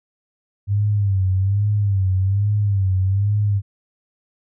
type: tone with vibrato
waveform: sine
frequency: 98.9 Hz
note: G2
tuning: 16 cents sharp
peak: -15 dBFS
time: 0.67-3.62 s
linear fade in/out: 50 ms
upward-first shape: sine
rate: 1.2 Hz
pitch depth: 94 cents each way
effects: none